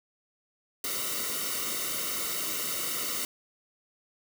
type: noise with comb filter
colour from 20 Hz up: white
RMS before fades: -32 dBFS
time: 0.84-3.25 s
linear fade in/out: 2 ms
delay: 1.2 ms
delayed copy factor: -0.85
effects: none